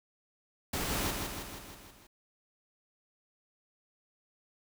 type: noise with echo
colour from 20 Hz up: pink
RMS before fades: -34 dBFS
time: 0.73-1.11 s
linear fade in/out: 5 ms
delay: 160 ms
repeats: 6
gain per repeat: -4 dB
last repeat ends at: 2.07 s
effects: none